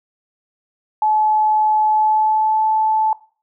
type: tone with pitch glide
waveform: sine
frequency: 859 to 871.5 Hz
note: A5 to A5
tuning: -42 to -17 cents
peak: -13 dBFS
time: 1.02-3.13 s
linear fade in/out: 2 ms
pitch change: +25 cents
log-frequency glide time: 1.87-2.66 s
effects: noise-tail reverb RT60 0.4 s tail -19 dB re dry